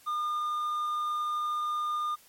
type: tone with hard clipping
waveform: sine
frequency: 1212 Hz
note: D#6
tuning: 46 cents flat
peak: -29 dBFS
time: 0.06-2.16 s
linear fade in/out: 20 ms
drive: 3 dB
effects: white hiss -58 dBFS RMS until 2.28 s + MP3 64 kbps